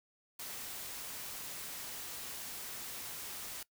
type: noise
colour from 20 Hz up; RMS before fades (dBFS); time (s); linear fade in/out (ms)
white; -44; 0.39-3.63; 5
effects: noise-tail reverb RT60 0.1 s tail -20 dB re dry